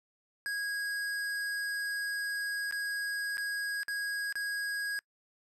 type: tone with dropouts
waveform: square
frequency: 1647 Hz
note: G#6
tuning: 15 cents flat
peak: -33 dBFS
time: 0.46-4.99 s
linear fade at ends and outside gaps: 0 ms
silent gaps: 2.711-2.724 / 3.371-3.38 / 3.832-3.882 / 4.325-4.355 s
effects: noise-tail reverb RT60 0.1 s tail -25 dB re dry + low-pass 12000 Hz 12 dB/octave